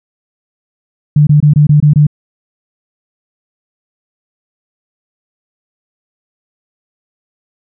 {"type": "tone bursts", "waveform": "sine", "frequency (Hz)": 148.5, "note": "D3", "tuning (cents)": 20, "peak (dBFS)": -3, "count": 7, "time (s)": [1.16, 2.068], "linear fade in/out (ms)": 5, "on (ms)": 110, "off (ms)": 23, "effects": []}